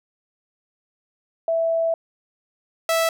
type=tone pair in turn; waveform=sine / sawtooth; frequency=659.3 / 656.7 Hz; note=E5 / E5; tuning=0 / -7 cents; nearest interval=unison; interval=7 cents; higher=first; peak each=-18 / -14 dBFS; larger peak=second; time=1.48-1.94 / 2.89-3.09 s; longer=first; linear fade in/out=2 ms; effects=none